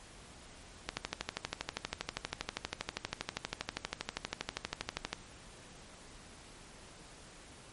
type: click train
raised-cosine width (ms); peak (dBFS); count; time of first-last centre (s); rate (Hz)
0.2; -16; 54; 0.89-5.13; 12.5
effects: pink hiss -54 dBFS RMS until 7.72 s + MP3 48 kbps